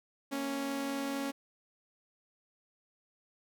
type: tone pair together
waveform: sawtooth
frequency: 232.6 / 276.9 Hz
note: A#3 / C#4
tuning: -4 / -2 cents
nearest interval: minor third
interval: 302 cents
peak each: -38 / -30 dBFS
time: 0.31-1.32 s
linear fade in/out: 20 ms
effects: none